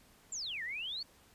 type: exponential two-way sweep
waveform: sine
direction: down then up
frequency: 7690 to 1760 to 4584 Hz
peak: -37 dBFS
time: 0.32-1.03 s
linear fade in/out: 5 ms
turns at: 0.63 s
effects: pink hiss -63 dBFS RMS until 1.34 s + resampled to 32000 Hz